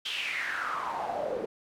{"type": "noise with band-pass filter sweep", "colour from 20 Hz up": "pink", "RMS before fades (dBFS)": -33, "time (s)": [0.05, 1.46], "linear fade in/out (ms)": 10, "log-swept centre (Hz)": [3300, 430], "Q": 6.2, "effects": []}